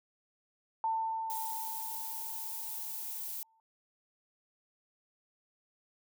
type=tone with exponential decay; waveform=sine; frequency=894 Hz; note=A5; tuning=27 cents sharp; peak=-28 dBFS; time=0.84-3.6 s; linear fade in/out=1 ms; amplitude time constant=600 ms
type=noise; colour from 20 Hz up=violet; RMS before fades=-40 dBFS; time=1.3-3.43 s; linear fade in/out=0 ms
effects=none